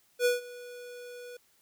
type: tone with ADSR envelope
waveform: square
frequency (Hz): 488.9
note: B4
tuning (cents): -18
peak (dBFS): -22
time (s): 0.19-1.37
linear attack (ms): 65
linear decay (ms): 150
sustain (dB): -21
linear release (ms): 5
effects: white hiss -67 dBFS RMS until 1.61 s